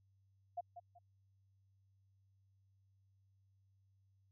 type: tone with echo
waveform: sine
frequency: 702 Hz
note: F5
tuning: 9 cents sharp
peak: -38 dBFS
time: 0.57-0.61 s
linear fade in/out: 10 ms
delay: 190 ms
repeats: 2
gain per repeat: -10 dB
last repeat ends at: 0.99 s
effects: added 97 Hz sine -70 dBFS peak until 4.31 s